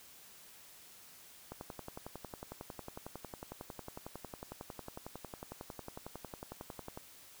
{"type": "click train", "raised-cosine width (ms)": 1, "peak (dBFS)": -29, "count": 61, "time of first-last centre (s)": [1.52, 6.975], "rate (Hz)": 11, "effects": ["white hiss -57 dBFS RMS until 7.4 s"]}